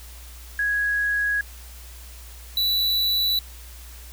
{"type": "tone pair in turn", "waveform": ["sine", "square"], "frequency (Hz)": [1661.2, 3951], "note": ["G#6", "B7"], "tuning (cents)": [0, 0], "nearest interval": "octave + minor third", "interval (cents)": 1500, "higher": "second", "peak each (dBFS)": -20, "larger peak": "neither", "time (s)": [[0.59, 1.41], [2.57, 3.39]], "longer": "neither", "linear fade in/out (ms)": 2, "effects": ["added 60 Hz sine -40 dBFS peak until 4.12 s", "white hiss -46 dBFS RMS until 4.12 s"]}